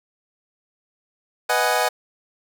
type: chord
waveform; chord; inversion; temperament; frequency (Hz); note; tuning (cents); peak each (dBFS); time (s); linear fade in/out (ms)
25% pulse; G# minor seventh; first; equal; 493.9 / 622.3 / 740 / 830.6; B4 / D#5 / F#5 / G#5; 0 / 0 / 0 / 0; -21 / -20 / -19 / -20; 1.49-1.89; 10
effects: none